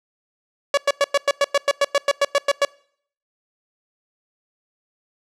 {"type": "tone bursts", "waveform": "sawtooth", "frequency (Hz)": 566, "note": "C#5", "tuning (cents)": 36, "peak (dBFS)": -10, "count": 15, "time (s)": [0.74, 2.65], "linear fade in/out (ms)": 2, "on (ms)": 34, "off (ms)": 100, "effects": ["noise-tail reverb RT60 0.6 s tail -25 dB re dry", "low-pass 7000 Hz 12 dB/octave"]}